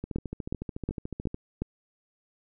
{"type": "two click trains", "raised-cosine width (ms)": 3, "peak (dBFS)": [-21, -16], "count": [19, 5], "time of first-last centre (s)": [[0.04, 1.344], [0.16, 1.62]], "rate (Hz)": [13.8, 2.74], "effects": []}